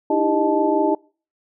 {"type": "tone cluster", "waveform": "sine", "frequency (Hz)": [302.1, 327.5, 397, 619, 872], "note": ["D4", "E4", "G4", "D#5", "A5"], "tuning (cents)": [49, -11, 22, -9, -16], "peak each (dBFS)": -22, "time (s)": [0.1, 0.95], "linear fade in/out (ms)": 5, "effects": ["noise-tail reverb RT60 0.4 s tail -26 dB re dry"]}